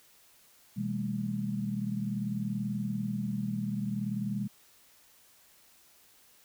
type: tone cluster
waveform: sine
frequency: 125.1 / 162.9 / 202.5 / 223 Hz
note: B2 / E3 / G#3 / A3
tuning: +23 / -20 / -43 / +23 cents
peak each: -37 / -40 / -32 / -40 dBFS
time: 0.76-4.48 s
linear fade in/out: 20 ms
effects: white hiss -61 dBFS RMS until 6.44 s